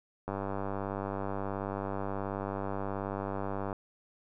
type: click train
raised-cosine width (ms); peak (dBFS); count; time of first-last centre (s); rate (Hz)
1; -21; 341; 0.28-3.728; 98.6
effects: none